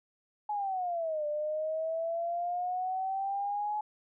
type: exponential two-way sweep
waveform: sine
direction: down then up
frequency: 849 to 592 to 849 Hz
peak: -30 dBFS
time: 0.49-3.81 s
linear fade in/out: 5 ms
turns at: 1.26 s
effects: none